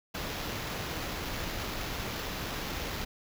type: noise with sample-and-hold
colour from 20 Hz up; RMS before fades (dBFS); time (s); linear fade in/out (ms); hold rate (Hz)
pink; -36; 0.14-3.05; 10; 8820
effects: none